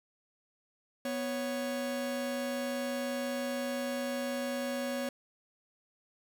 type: tone pair together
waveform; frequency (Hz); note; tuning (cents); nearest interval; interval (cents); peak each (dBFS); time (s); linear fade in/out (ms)
45% pulse; 247 / 554.4; B3 / C#5; 0 / 0; octave + major second; 1400; -36 / -35; 1.05-5.09; 2
effects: none